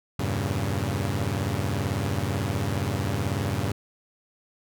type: chord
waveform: sawtooth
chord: E diminished seventh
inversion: none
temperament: equal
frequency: 82.41 / 98 / 116.54 / 138.59 Hz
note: E2 / G2 / Bb2 / Db3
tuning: 0 / 0 / 0 / 0 cents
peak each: -30 / -24 / -28 / -27 dBFS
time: 0.19-3.72 s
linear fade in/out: 5 ms
effects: none